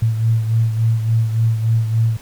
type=beating tone pair; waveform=sine; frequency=112.4 / 115.9 Hz; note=A2 / A#2; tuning=+37 / -10 cents; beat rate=3.5 Hz; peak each=-14 / -22 dBFS; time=0.02-2.17 s; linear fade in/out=5 ms; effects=pink hiss -43 dBFS RMS until 2.21 s